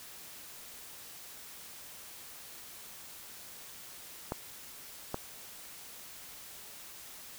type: clicks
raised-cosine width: 1 ms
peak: -19 dBFS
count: 2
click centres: 4.321 / 5.144 s
effects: white hiss -49 dBFS RMS until 7.38 s